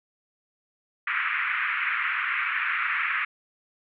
white band-pass noise, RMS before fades -27 dBFS, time 1.07-3.25 s, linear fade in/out 5 ms, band 1200 to 2400 Hz, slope 48 dB/octave, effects none

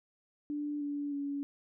sine tone with pitch steps, 293.7 / 288.3 / 283 Hz, D4 / D4 / C#4, 0 / -32 / +36 cents, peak -33 dBFS, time 0.5-1.43 s, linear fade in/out 0 ms, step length 310 ms, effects none

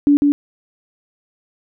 sine tone with echo, 288 Hz, D4, 34 cents flat, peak -8 dBFS, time 0.07-0.17 s, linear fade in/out 0 ms, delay 150 ms, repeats 1, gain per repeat -2 dB, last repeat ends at 0.32 s, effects none

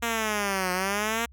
5% pulse linear two-way sweep, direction down then up, 235.6 to 179.8 to 235.6 Hz, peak -14 dBFS, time 0.02-1.26 s, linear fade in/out 10 ms, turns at 0.72 s, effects added 66 Hz sine -48 dBFS peak until 1.32 s

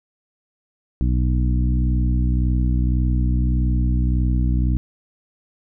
harmonic tone with a mistuned harmonic, 61.74 Hz, B1, in tune, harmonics 1 / 2 / 3 / 4 / 5, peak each -17 / -23 / -27 / -29 / -31 dBFS, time 1.01-4.77 s, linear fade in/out 0 ms, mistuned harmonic 1, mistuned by -16 cents, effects none

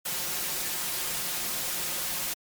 white noise with comb filter, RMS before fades -31 dBFS, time 0.05-2.34 s, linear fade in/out 10 ms, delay 5.6 ms, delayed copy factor +0.55, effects MP3 96 kbps

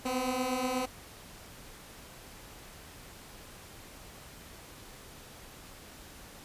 15% pulse beating tone pair, 249 / 257.3 Hz, B3 / C4, +14 / -29 cents, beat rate 8.3 Hz, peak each -29 / -25 dBFS, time 0.05-0.86 s, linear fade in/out 10 ms, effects pink hiss -50 dBFS RMS until 6.44 s + resampled to 32000 Hz

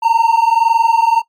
triangle tone pair together, 903 / 924.6 Hz, A5 / A#5, +45 / -14 cents, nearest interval unison, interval 41 cents, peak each -10 dBFS, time 0.02-1.22 s, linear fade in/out 20 ms, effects noise-tail reverb RT60 0.1 s tail -18 dB re dry + MP3 96 kbps

